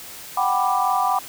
sine chord, G major seventh, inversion third, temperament equal with one note detuned, 740 / 784 / 987.8 / 1181.5 Hz, F#5 / G5 / B5 / D6, 0 / 0 / 0 / +10 cents, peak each -23 dBFS, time 0.37-1.19 s, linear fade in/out 5 ms, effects white hiss -38 dBFS RMS until 1.28 s

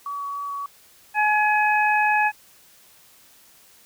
sine tone with vibrato, 1133 Hz, C#6, 37 cents sharp, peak -27 dBFS, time 0.06-0.66 s, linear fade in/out 2 ms, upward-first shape sine, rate 3.5 Hz, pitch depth 9 cents each way
harmonic tone, 845 Hz, G#5, 30 cents sharp, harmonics 1 / 2 / 3, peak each -19 / -22 / -24 dBFS, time 1.14-2.32 s, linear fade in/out 50 ms
effects white hiss -53 dBFS RMS until 3.85 s

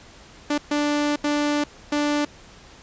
sawtooth tone bursts at uneven times, 293.7 Hz, D4, in tune, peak -16 dBFS, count 4, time 0.5-0.58 / 0.71-1.16 / 1.24-1.64 / 1.92-2.25 s, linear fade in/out 5 ms, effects pink hiss -47 dBFS RMS until 2.82 s + resampled to 16000 Hz

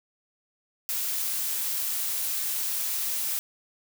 blue noise, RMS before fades -29 dBFS, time 0.89-3.39 s, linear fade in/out 0 ms, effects none

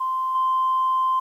sine tone with level steps, 1041 Hz, C6, 9 cents flat, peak -21 / -17 dBFS, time 0-1.2 s, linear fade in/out 10 ms, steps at 0.35 s, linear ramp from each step 2 ms, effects tanh soft clip ceiling -14 dBFS + 9-bit

